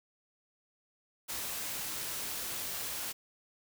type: noise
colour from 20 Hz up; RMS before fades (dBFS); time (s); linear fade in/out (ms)
white; -38; 1.28-3.13; 20
effects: none